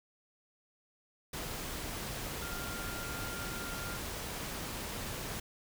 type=tone in noise; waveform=sine; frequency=1396.9 Hz; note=F6; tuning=in tune; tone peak=-44 dBFS; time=2.42-3.97 s; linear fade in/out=5 ms; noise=pink; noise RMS=-40 dBFS; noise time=1.33-5.4 s; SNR=-7 dB; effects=none